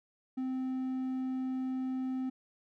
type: tone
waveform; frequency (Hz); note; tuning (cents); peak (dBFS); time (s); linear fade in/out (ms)
triangle; 259.4; C4; -15; -30; 0.37-2.3; 10
effects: none